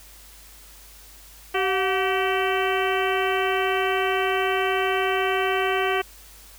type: harmonic tone with a mistuned harmonic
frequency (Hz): 383.8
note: G4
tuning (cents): -37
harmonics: 1 / 2 / 3 / 4 / 5 / 6 / 7 / 8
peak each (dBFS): -24 / -27 / -29 / -30 / -31 / -32 / -32 / -33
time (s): 1.54-6.02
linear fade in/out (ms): 10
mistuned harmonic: 2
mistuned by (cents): -81
effects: added 50 Hz sine -49 dBFS peak until 6.58 s + white hiss -48 dBFS RMS until 6.58 s